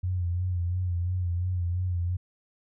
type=tone with vibrato; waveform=sine; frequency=89.2 Hz; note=F2; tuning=37 cents sharp; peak=-25 dBFS; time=0.03-2.17 s; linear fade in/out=10 ms; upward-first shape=sine; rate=2.9 Hz; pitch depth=53 cents each way; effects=none